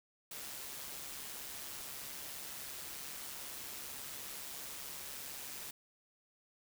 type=noise with amplitude modulation; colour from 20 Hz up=white; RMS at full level=-44 dBFS; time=0.31-5.71 s; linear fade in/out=5 ms; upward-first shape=sine; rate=139 Hz; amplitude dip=40%; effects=none